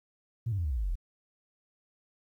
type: tone with pitch steps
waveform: sine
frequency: 115.8 / 99.65 / 85.76 / 73.8 / 63.51 / 54.65 / 47.03 / 40.47 Hz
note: A#2 / G2 / F2 / D2 / B1 / A1 / F#1 / E1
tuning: -11 / +29 / -31 / +9 / +49 / -11 / +29 / -31 cents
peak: -27 dBFS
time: 0.46-0.956 s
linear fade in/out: 10 ms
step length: 62 ms
effects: tanh soft clip ceiling -23 dBFS + 11-bit